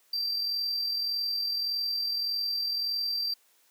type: tone with amplitude modulation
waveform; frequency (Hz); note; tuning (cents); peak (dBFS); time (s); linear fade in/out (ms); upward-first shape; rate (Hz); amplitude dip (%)
triangle; 4699; D8; 0; -25; 0.13-3.34; 5; sine; 41.7; 35
effects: white hiss -65 dBFS RMS until 3.7 s + high-pass 300 Hz 12 dB/octave